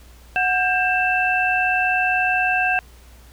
sine tone cluster, 737 / 1592 / 2661 Hz, F#5 / G6 / E7, -7 / +26 / +16 cents, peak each -21 dBFS, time 0.36-2.79 s, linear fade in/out 0 ms, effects added 60 Hz sine -44 dBFS peak until 3.32 s + pink hiss -51 dBFS RMS until 3.32 s

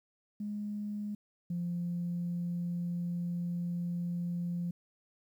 sine tone pair in turn, 207.7 / 173.84 Hz, G#3 / F3, 0 / -8 cents, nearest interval minor third, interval 308 cents, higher first, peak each -34 / -31 dBFS, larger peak second, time 0.4-1.15 / 1.5-4.71 s, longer second, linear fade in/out 5 ms, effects tanh soft clip ceiling -28 dBFS + 11-bit

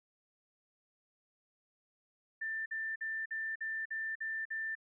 sine tone bursts, 1781 Hz, A6, 21 cents sharp, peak -35 dBFS, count 8, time 2.41-4.753 s, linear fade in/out 10 ms, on 250 ms, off 49 ms, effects none

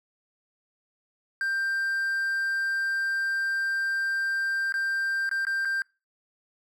triangle tone with dropouts, 1575 Hz, G6, 8 cents sharp, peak -23 dBFS, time 1.41-5.82 s, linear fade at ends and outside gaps 1 ms, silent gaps 4.723-4.74 / 5.292-5.313 / 5.451-5.468 / 5.65-5.654 s, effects noise-tail reverb RT60 0.3 s tail -26 dB re dry

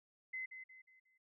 sine tone with echo, 2047 Hz, C7, 38 cents flat, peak -40 dBFS, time 0.33-0.46 s, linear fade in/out 10 ms, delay 180 ms, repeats 4, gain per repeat -8 dB, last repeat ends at 1.18 s, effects none

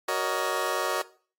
20% pulse chord, D# minor seventh, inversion first, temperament just, 373.4 / 466.7 / 560 / 622.3 Hz, F#4 / A#4 / C#5 / D#5, +16 / +2 / +18 / 0 cents, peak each -27 dBFS, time 0.08-1.02 s, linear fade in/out 5 ms, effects noise-tail reverb RT60 0.4 s tail -17 dB re dry + AAC 64 kbps

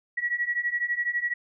sine beating tone pair, 1918 / 1930 Hz, A#6 / B6, +49 / -40 cents, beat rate 12 Hz, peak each -29 / -27 dBFS, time 0.17-1.34 s, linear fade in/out 10 ms, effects none

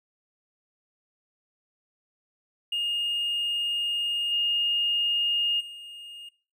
triangle tone with level steps, 2841 Hz, F7, 29 cents sharp, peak -23 / -19 / -39 dBFS, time 2.72-6.29 s, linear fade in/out 5 ms, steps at 4.31 / 5.59 s, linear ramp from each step 20 ms, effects noise-tail reverb RT60 0.4 s tail -20 dB re dry + tanh soft clip ceiling -21 dBFS

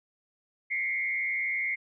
sine tone with frequency modulation, 2128 Hz, C7, 29 cents sharp, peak -27 dBFS, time 0.7-1.76 s, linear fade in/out 20 ms, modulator 112 Hz, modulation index 0.88, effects none

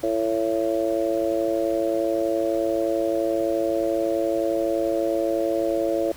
harmonic tone, 111.6 Hz, A2, 25 cents sharp, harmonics 3 / 4 / 5 / 6, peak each -25 / -29 / -24 / -28 dBFS, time 0.03-6.12 s, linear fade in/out 5 ms, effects pink hiss -44 dBFS RMS until 6.16 s

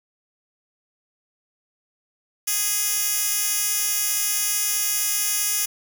10% pulse tone with high-pass filter, 415.3 Hz, G#4, in tune, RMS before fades -23 dBFS, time 2.47-5.66 s, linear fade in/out 10 ms, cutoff 6700 Hz, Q 0.57, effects none

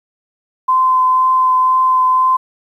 sine tone with vibrato, 1029 Hz, C6, 29 cents flat, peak -9 dBFS, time 0.68-2.37 s, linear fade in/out 10 ms, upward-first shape triangle, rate 2 Hz, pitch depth 11 cents each way, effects 8-bit

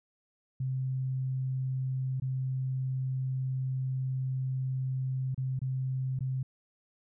sine tone with dropouts, 130.81 Hz, C3, in tune, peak -29 dBFS, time 0.6-6.43 s, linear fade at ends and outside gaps 5 ms, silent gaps 2.2-2.22 / 5.346-5.377 / 5.592-5.616 / 6.191-6.206 s, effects none

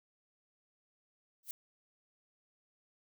violet noise with exponential growth, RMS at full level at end -36 dBFS, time 1.43-1.51 s, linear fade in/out 1 ms, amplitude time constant 17 ms, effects none

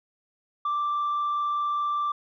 sine tone with frequency modulation, 1174.7 Hz, D6, in tune, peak -22 dBFS, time 0.65-2.12 s, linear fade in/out 5 ms, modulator 24.9 Hz, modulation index 0.25, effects tanh soft clip ceiling -22 dBFS

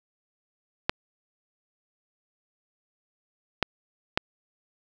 clicks, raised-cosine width 0.3 ms, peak -5 dBFS, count 3, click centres 0.895 / 3.627 / 4.175 s, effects none

